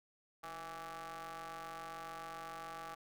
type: ring-modulated tone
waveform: sawtooth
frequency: 168.6 Hz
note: E3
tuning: 39 cents sharp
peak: -38 dBFS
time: 0.43-2.95 s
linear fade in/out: 10 ms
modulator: 988 Hz
effects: none